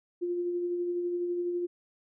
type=tone with tremolo; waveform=sine; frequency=351.1 Hz; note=F4; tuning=9 cents sharp; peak=-27 dBFS; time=0.21-1.67 s; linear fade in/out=20 ms; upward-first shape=sine; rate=12 Hz; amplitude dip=30%; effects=none